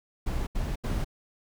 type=noise bursts; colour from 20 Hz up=brown; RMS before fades=-29 dBFS; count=3; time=0.26-1.046 s; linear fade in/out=10 ms; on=210 ms; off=78 ms; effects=none